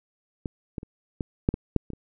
clicks, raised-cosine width 3 ms, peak -17 / -18 / -26 / -15 / -6 / -14 / -7 / -23 / -26 dBFS, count 9, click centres 0.458 / 0.782 / 0.831 / 1.208 / 1.489 / 1.541 / 1.763 / 1.903 / 1.934 s, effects none

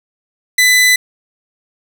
sawtooth tone, 2000 Hz, B6, 21 cents sharp, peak -4 dBFS, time 0.58-0.96 s, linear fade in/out 5 ms, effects none

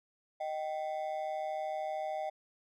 triangle ring-modulated tone, 698.5 Hz, F5, in tune, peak -29 dBFS, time 0.4-2.3 s, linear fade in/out 10 ms, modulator 76.6 Hz, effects none

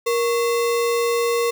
sine tone with sample-and-hold, 470.3 Hz, A#4, 15 cents sharp, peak -17 dBFS, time 0.06-1.51 s, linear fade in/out 10 ms, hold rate 1575 Hz, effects none

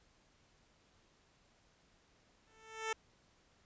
10% pulse tone with exponential growth, 443 Hz, A4, 12 cents sharp, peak -25 dBFS, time 2.47-2.93 s, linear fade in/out 5 ms, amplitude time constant 100 ms, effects pink hiss -70 dBFS RMS until 3.65 s + resampled to 16000 Hz

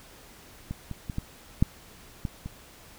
clicks, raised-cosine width 5 ms, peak -20 / -22 / -20 / -17 / -7 / -17 / -23 dBFS, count 7, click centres 0.71 / 0.913 / 1.098 / 1.184 / 1.625 / 2.252 / 2.46 s, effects pink hiss -51 dBFS RMS until 2.98 s

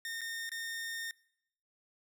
sawtooth tone with dropouts, 1829 Hz, A#6, 33 cents flat, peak -34 dBFS, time 0.05-1.11 s, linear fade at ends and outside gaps 1 ms, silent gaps 0.209-0.215 / 0.493-0.517 s, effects noise-tail reverb RT60 0.8 s tail -24 dB re dry

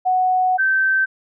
sine tone pair in turn, 740 / 1550.4 Hz, F#5 / G6, 0 / -20 cents, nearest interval octave + minor second, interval 1280 cents, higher second, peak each -14 dBFS, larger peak neither, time 0.05-0.58 / 0.58-1.06 s, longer first, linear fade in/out 20 ms, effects none

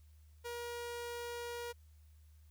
sawtooth tone, 476.5 Hz, A#4, 38 cents sharp, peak -37 dBFS, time 0.44-1.73 s, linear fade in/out 20 ms, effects added 76 Hz sine -58 dBFS peak until 2.5 s + white hiss -75 dBFS RMS until 2.5 s

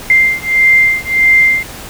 sine beating tone pair, 2093 / 2094.6 Hz, C7 / C7, 0 / +1 cents, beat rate 1.6 Hz, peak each -10 dBFS, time 0.1-1.63 s, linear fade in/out 2 ms, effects pink hiss -29 dBFS RMS until 1.89 s

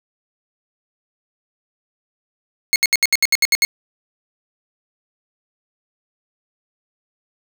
20% pulse tone bursts, 2173 Hz, C#7, 35 cents flat, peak -6 dBFS, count 10, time 2.73-3.65 s, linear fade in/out 0 ms, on 29 ms, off 70 ms, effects none

